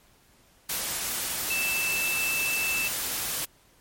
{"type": "tone in noise", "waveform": "sine", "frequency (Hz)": 2645, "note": "E7", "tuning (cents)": 5, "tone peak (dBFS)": -26, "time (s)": [1.5, 2.88], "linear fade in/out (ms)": 5, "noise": "white", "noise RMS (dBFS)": -30, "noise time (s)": [0.69, 3.45], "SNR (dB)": 1, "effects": ["pink hiss -60 dBFS RMS until 3.8 s", "MP3 64 kbps"]}